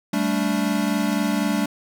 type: chord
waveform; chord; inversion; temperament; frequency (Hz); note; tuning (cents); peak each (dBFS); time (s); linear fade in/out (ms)
square; G suspended second; none; equal with one note detuned; 196 / 220 / 289; G3 / A3 / D4; 0 / 0 / -28; -25; 0.13-1.66; 5
effects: none